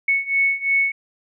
sine beating tone pair, 2209 / 2211.9 Hz, C#7 / C#7, -7 / -4 cents, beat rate 2.9 Hz, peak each -21 / -19 dBFS, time 0.08-0.92 s, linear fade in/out 5 ms, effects none

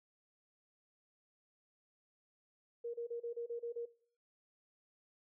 sine tone bursts, 470.6 Hz, A#4, 16 cents sharp, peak -38 dBFS, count 8, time 2.84-3.857 s, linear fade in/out 10 ms, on 100 ms, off 31 ms, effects noise-tail reverb RT60 0.5 s tail -19 dB re dry

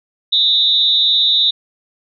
sine tone with amplitude modulation, 3729 Hz, A#7, in tune, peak -6 dBFS, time 0.32-1.51 s, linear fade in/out 10 ms, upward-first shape sine, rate 243 Hz, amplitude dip 100%, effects none

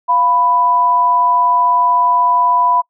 sine tone pair together, 698.5 / 991.3 Hz, F5 / B5, 0 / +6 cents, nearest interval tritone, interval 606 cents, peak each -20 / -10 dBFS, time 0.08-2.82 s, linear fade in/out 20 ms, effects noise-tail reverb RT60 0.1 s tail -26 dB re dry

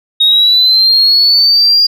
sine linear sweep, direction up, 3738 to 4831 Hz, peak -4 dBFS, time 0.2-1.87 s, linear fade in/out 10 ms, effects tanh soft clip ceiling -1 dBFS

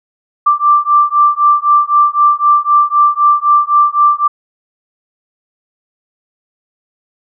sine beating tone pair, 1175 / 1178.9 Hz, D6 / D6, +1 / +6 cents, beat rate 3.9 Hz, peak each -10 dBFS, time 0.46-4.28 s, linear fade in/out 10 ms, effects none

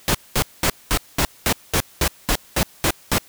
pink noise bursts, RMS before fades -18 dBFS, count 12, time 0.08-3.182 s, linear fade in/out 0 ms, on 66 ms, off 210 ms, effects white hiss -49 dBFS RMS until 3.28 s

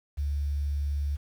sine tone, 71.8 Hz, D2, 39 cents flat, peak -26 dBFS, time 0.17-1.17 s, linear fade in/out 20 ms, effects 9-bit

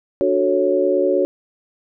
sine chord, D major seventh, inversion none, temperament equal, 293.7 / 370 / 440 / 554.4 Hz, D4 / F#4 / A4 / C#5, 0 / 0 / 0 / 0 cents, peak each -23 / -18 / -23 / -18 dBFS, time 0.21-1.25 s, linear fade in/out 0 ms, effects none

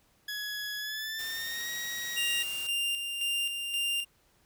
20% pulse tone with pitch glide, 1683 to 1900 Hz, G#6 to A#6, +23 to +33 cents, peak -29 dBFS, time 0.28-2.43 s, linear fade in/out 5 ms, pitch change +210 cents, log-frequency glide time 0.77-1.71 s
white noise, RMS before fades -44 dBFS, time 1.19-2.67 s, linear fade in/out 2 ms
45% pulse tone with tremolo, 2794 Hz, F7, in tune, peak -28 dBFS, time 2.16-4.05 s, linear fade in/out 20 ms, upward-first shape square, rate 1.9 Hz, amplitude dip 45%
effects pink hiss -67 dBFS RMS until 4.45 s

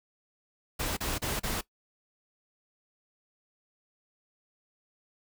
pink noise bursts, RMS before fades -32 dBFS, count 4, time 0.79-1.612 s, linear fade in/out 10 ms, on 180 ms, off 34 ms, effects noise-tail reverb RT60 0.1 s tail -18 dB re dry

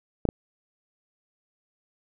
clicks, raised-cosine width 2 ms, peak -10 dBFS, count 2, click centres 0.253 / 0.289 s, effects none

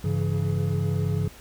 triangle tone cluster, 99.3 / 138.2 / 166.4 / 422.3 Hz, G2 / C#3 / E3 / G#4, +23 / -5 / +17 / +29 cents, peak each -24 / -25 / -26 / -33 dBFS, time 0.04-1.28 s, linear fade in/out 5 ms, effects added 50 Hz sine -48 dBFS peak until 1.4 s + pink hiss -48 dBFS RMS until 1.4 s

